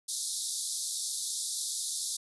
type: band-pass noise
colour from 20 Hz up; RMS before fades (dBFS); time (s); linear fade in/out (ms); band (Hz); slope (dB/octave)
white; -35; 0.08-2.17; 10; 3600 to 11000; 96
effects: none